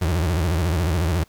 35% pulse tone with vibrato, 83.6 Hz, E2, 25 cents sharp, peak -17 dBFS, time 0.01-1.24 s, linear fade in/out 10 ms, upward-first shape sine, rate 14 Hz, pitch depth 180 cents each way, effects pink hiss -57 dBFS RMS until 1.28 s

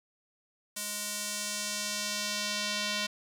square tone with band-pass filter sweep, 207.7 Hz, G#3, in tune, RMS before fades -34 dBFS, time 0.76-3.07 s, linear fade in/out 10 ms, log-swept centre 9400 to 3900 Hz, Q 1.1, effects none

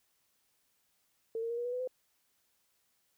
sine tone with pitch steps, 451.5 / 460.7 / 470.1 / 479.7 / 489.5 / 499.5 / 509.7 Hz, A4 / A#4 / A#4 / A#4 / B4 / B4 / C5, +45 / -20 / +15 / +50 / -15 / +20 / -45 cents, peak -33 dBFS, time 1.35-1.875 s, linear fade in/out 2 ms, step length 75 ms, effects white hiss -75 dBFS RMS until 3.17 s

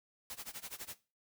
white noise with tremolo, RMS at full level -43 dBFS, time 0.3-0.95 s, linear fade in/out 0 ms, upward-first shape sine, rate 12 Hz, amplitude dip 95%, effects noise-tail reverb RT60 0.3 s tail -17 dB re dry

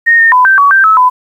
sine tone with pitch steps, 1853 / 1826 / 1003 / 1560 / 1130 / 1569 / 1298 / 1004 Hz, A#6 / A#6 / B5 / G6 / C#6 / G6 / E6 / B5, -11 / -36 / +26 / -9 / +33 / +1 / -27 / +28 cents, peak -3 dBFS, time 0.06-1.1 s, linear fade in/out 20 ms, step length 130 ms, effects 7-bit

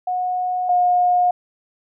sine tone pair in turn, 729 / 717.3 Hz, F#5 / F5, -26 / +46 cents, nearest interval unison, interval 28 cents, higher first, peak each -19 / -13 dBFS, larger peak second, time 0.07-0.69 / 0.69-1.31 s, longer neither, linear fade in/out 5 ms, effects none

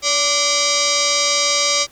sine tone with frequency modulation, 572 Hz, D5, 46 cents flat, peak -14 dBFS, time 0.02-1.87 s, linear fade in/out 50 ms, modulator 874 Hz, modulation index 7.1, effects pink hiss -49 dBFS RMS until 1.91 s

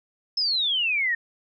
sine exponential sweep, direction down, 5274 to 1813 Hz, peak -21 dBFS, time 0.37-1.15 s, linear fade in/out 5 ms, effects none

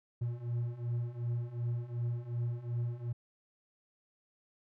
triangle beating tone pair, 117.7 / 120.4 Hz, A#2 / B2, +17 / -44 cents, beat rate 2.7 Hz, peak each -36 / -33 dBFS, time 0.21-3.13 s, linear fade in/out 10 ms, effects none

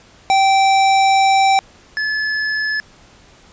square tone pair in turn, 777 / 1722.8 Hz, G5 / A6, -16 / -37 cents, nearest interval octave + major second, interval 1379 cents, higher second, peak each -11 / -18 dBFS, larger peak first, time 0.3-1.59 / 1.97-2.8 s, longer first, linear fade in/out 0 ms, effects pink hiss -47 dBFS RMS until 3.52 s + resampled to 16000 Hz

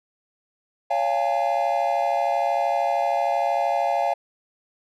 triangle tone cluster, 562 / 692 / 813 / 886 Hz, C#5 / F5 / G#5 / A5, +24 / -16 / -37 / +12 cents, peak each -25 / -21 / -23 / -28 dBFS, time 0.9-4.14 s, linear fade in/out 10 ms, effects none

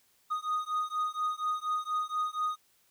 triangle beating tone pair, 1239 / 1243.2 Hz, D#6 / D#6, -8 / -2 cents, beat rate 4.2 Hz, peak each -31 dBFS, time 0.3-2.57 s, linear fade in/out 20 ms, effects white hiss -68 dBFS RMS until 2.9 s

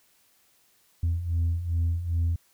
sine beating tone pair, 82.41 / 84.91 Hz, E2 / F2, 0 / -48 cents, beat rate 2.5 Hz, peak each -28 / -23 dBFS, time 1.03-2.36 s, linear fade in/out 5 ms, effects tanh soft clip ceiling -20 dBFS + white hiss -64 dBFS RMS until 2.53 s

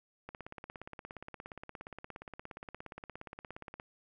click train, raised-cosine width 0.5 ms, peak -29 dBFS, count 61, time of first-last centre 0.29-3.799 s, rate 17.1 Hz, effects none

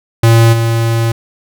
square tone with level steps, 114.8 Hz, A#2, 26 cents flat, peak -5 / -11 dBFS, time 0.23-1.12 s, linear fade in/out 5 ms, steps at 0.52 s, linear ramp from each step 20 ms, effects none

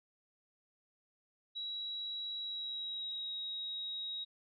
sine tone with pitch glide, 3884 to 3802 Hz, B7 to A#7, -30 to +33 cents, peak -38 dBFS, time 1.55-4.25 s, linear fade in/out 20 ms, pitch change -37 cents, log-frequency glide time 2.39-3.33 s, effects none

